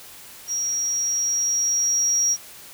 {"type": "tone with level ramp", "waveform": "sine", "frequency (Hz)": 5670, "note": "F8", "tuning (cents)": 25, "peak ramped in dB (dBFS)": [-22, -15], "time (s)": [0.47, 2.37], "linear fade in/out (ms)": 50, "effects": ["tanh soft clip ceiling -15 dBFS", "white hiss -43 dBFS RMS until 2.73 s"]}